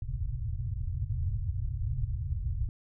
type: low-pass noise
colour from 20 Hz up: white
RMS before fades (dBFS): -32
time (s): 0.02-2.69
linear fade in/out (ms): 2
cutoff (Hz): 130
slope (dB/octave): 96
effects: none